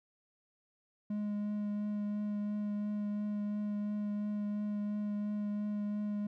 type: tone with vibrato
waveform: triangle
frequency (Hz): 207.7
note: G#3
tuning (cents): 0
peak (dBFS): -31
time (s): 1.1-6.27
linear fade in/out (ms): 5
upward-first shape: triangle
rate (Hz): 2.9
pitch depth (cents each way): 13
effects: none